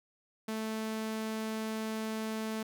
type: tone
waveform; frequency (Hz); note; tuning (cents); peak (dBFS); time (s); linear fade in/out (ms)
sawtooth; 219.6; A3; -3; -30; 0.48-2.63; 5
effects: none